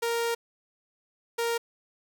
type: tone bursts at uneven times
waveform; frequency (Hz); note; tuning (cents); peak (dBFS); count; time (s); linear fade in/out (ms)
sawtooth; 466.2; A#4; 0; -22; 2; 0.02-0.35 / 1.38-1.58; 10
effects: none